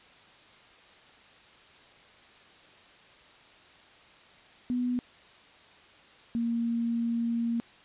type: tone pair in turn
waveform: sine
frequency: 246.9 / 233 Hz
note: B3 / A#3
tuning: 0 / -1 cents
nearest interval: minor second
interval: 101 cents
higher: first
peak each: -26 dBFS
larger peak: neither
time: 4.7-4.99 / 6.35-7.6 s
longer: second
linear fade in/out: 0 ms
effects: white hiss -55 dBFS RMS until 7.84 s + resampled to 8000 Hz